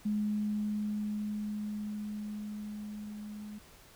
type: tone with level ramp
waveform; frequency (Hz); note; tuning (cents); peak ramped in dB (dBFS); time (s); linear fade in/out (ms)
sine; 210; G#3; +19; -28 to -41; 0.05-3.59; 10
effects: pink hiss -57 dBFS RMS until 3.95 s